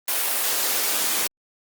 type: noise with high-pass filter sweep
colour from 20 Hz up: white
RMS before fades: -23 dBFS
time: 0.08-1.27 s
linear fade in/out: 2 ms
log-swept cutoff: 550 to 240 Hz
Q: 0.91
effects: Opus 32 kbps